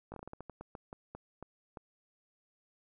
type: slowing click train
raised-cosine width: 1 ms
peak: -30 dBFS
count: 15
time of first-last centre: 0.12-1.772 s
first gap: 19 ms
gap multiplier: 1.25
effects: none